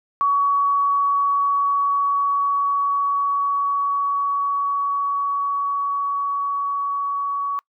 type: tone with level ramp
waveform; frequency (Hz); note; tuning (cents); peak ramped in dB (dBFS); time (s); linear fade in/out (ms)
sine; 1127; C#6; +28; -15 to -21; 0.21-7.59; 0
effects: noise-tail reverb RT60 0.1 s tail -26 dB re dry